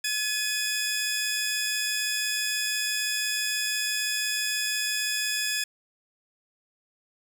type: tone pair together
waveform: 15% pulse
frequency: 1704 / 2503 Hz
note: G#6 / D#7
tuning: +44 / +10 cents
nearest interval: perfect fifth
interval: 666 cents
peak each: -22 dBFS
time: 0.04-5.64 s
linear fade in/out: 5 ms
effects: none